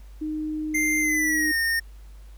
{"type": "tone", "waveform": "sine", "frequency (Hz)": 308.2, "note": "D#4", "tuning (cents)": -16, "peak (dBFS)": -26, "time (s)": [0.21, 1.52], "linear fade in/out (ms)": 10}
{"type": "tone with pitch glide", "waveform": "square", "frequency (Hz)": [2093, 1832.6], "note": ["C7", "A#6"], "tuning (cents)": [0, -30], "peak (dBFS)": -22, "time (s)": [0.74, 1.8], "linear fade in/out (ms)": 10, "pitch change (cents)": -230, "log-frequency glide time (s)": [1, 1.55]}
{"effects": ["added 50 Hz sine -41 dBFS peak until 2.37 s", "pink hiss -59 dBFS RMS until 2.37 s"]}